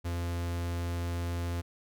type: tone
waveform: 45% pulse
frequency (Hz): 86.1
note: F2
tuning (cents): -24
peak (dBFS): -31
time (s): 0.04-1.62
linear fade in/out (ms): 20
effects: none